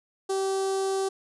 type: tone with notch filter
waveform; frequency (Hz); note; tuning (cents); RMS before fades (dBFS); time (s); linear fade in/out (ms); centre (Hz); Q
sawtooth; 386.3; G4; -25; -27; 0.29-1.09; 10; 2200; 0.51
effects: resampled to 24000 Hz